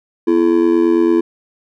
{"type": "tone with amplitude modulation", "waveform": "triangle", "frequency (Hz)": 336, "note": "E4", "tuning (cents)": 33, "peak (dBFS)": -4, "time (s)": [0.27, 1.21], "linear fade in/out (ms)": 10, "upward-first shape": "sine", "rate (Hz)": 89, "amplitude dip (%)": 90, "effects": []}